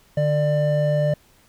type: tone pair together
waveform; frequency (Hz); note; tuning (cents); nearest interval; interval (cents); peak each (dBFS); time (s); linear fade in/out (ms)
triangle; 148.8 / 595.2; D3 / D5; +23 / +23; 2 octaves; 2400; -18; 0.17-1.14; 5
effects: pink hiss -56 dBFS RMS until 1.48 s